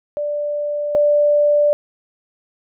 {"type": "tone pair in turn", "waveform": "sine", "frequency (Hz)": [588, 588], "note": ["D5", "D5"], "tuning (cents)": [2, 2], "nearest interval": "unison", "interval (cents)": 0, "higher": "neither", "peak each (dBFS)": [-19, -11], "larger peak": "second", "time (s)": [[0.17, 0.95], [0.95, 1.73]], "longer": "neither", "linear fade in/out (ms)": 0, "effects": []}